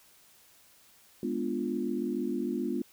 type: chord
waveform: sine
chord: G# diminished seventh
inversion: none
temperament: equal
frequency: 207.7 / 246.9 / 293.7 / 349.2 Hz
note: G#3 / B3 / D4 / F4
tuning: 0 / 0 / 0 / 0 cents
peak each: -36 / -33 / -36 / -34 dBFS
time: 1.23-2.82 s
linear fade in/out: 2 ms
effects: white hiss -60 dBFS RMS until 2.92 s